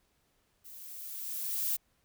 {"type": "noise with level ramp", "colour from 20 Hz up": "violet", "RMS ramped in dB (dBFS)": [-50, -30], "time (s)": [0.64, 1.77], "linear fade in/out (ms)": 20, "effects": ["pink hiss -73 dBFS RMS until 2.04 s"]}